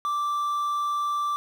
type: tone with quantisation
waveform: triangle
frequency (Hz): 1172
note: D6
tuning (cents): -4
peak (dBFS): -22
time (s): 0.05-1.36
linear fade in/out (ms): 0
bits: 8
effects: none